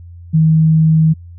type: tone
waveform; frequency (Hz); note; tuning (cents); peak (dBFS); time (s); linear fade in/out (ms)
sine; 158.7; D#3; +35; -7; 0.33-1.14; 20
effects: added 86 Hz sine -32 dBFS peak until 1.38 s